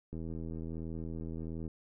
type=click train; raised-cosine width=3 ms; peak=-29 dBFS; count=127; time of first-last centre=0.13-1.678 s; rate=81.4 Hz; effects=none